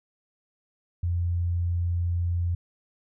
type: tone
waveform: sine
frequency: 86.8 Hz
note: F2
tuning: 10 cents flat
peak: -23 dBFS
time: 1.03-2.55 s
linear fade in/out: 5 ms
effects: none